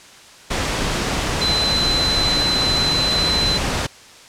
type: tone in noise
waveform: sine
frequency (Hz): 4043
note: B7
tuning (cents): +40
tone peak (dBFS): -17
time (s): 1.41-3.58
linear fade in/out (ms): 10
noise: pink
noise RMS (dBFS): -21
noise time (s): 0.5-3.87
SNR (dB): +1
effects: white hiss -43 dBFS RMS until 4.28 s + low-pass 7000 Hz 12 dB/octave